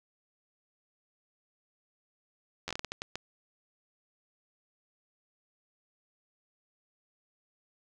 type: slowing click train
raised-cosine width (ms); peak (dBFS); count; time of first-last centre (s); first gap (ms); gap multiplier
0.2; -18; 10; 2.68-3.156; 11; 1.37
effects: none